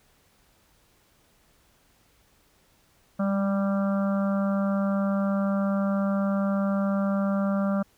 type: harmonic tone with a mistuned harmonic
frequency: 196.7 Hz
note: G3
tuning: 6 cents sharp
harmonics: 1 / 3 / 4 / 5 / 6 / 7 / 8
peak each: -23 / -30 / -41 / -45 / -37 / -38 / -48 dBFS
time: 3.19-7.83 s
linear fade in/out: 10 ms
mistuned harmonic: 1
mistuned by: +16 cents
effects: pink hiss -63 dBFS RMS until 7.97 s